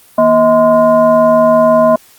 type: tone with frequency modulation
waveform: sine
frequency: 636 Hz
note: D#5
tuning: 38 cents sharp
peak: -5 dBFS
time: 0.18-1.96 s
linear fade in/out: 5 ms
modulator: 398 Hz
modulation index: 0.82
effects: white hiss -44 dBFS RMS until 2.18 s + Opus 32 kbps